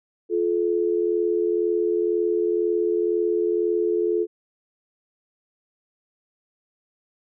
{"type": "tone pair together", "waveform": "sine", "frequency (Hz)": [349.7, 431.7], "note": ["F4", "A4"], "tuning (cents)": [2, -33], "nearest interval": "major third", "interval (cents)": 365, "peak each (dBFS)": -22, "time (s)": [0.29, 4.27], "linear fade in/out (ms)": 50, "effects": []}